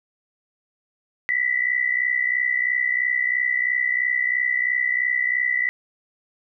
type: tone pair together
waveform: sine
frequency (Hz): 1945 / 2008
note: B6 / B6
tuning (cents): -27 / +28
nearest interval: minor second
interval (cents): 55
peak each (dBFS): -22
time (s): 1.29-5.69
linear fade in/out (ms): 0
effects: none